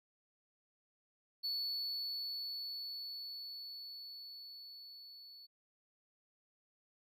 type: tone with level ramp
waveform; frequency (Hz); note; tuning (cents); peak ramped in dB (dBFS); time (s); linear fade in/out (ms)
triangle; 4435; C#8; 0; -34 to -52; 1.43-5.47; 20
effects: none